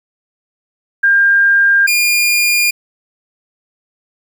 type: tone pair in turn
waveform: sine / sawtooth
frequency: 1602 / 2417 Hz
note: G6 / D7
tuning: +37 / +49 cents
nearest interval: perfect fifth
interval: 712 cents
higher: second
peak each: -7 dBFS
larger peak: neither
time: 1.03-1.87 / 1.87-2.71 s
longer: neither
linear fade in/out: 10 ms
effects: 8-bit